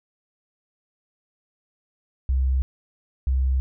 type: tone pair in turn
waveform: sine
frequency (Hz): 65.41 / 65.41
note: C2 / C2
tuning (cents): 0 / 0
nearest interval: unison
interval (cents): 0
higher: neither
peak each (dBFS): -18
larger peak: neither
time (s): 2.29-2.62 / 3.27-3.6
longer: neither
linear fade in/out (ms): 0
effects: none